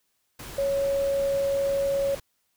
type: tone in noise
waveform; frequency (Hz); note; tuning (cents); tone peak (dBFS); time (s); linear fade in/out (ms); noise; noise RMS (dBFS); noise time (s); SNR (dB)
sine; 554.4; C#5; 0; -22; 0.58-2.15; 5; pink; -40; 0.39-2.2; +15
effects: white hiss -73 dBFS RMS until 2.56 s